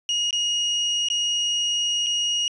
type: tone with dropouts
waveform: 35% pulse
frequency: 2876 Hz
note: F#7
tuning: 50 cents flat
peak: -19 dBFS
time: 0.09-2.48 s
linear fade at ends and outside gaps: 1 ms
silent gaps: 0.308-0.328 / 1.086-1.101 / 2.063-2.067 s
effects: resampled to 22050 Hz + 9-bit